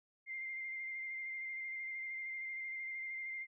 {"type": "tone with vibrato", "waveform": "sine", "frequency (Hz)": 2100, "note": "C7", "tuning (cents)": 6, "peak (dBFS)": -40, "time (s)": [0.26, 3.47], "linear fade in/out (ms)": 50, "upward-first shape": "square", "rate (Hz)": 13, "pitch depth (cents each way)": 16, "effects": []}